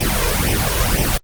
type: noise with flanger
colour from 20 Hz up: pink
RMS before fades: -17 dBFS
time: 0-1.18 s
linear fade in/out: 10 ms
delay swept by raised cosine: 0.35 to 2.05 ms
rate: 2 Hz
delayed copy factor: +0.85
effects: Opus 24 kbps